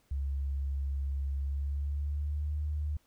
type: tone with pitch glide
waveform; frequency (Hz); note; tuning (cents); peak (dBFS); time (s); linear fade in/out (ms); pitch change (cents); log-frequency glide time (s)
sine; 69 to 74.81; C#2 to D2; -7 to +33; -30; 0.11-2.97; 5; +140; 1.38-2.54
effects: pink hiss -70 dBFS RMS until 3.06 s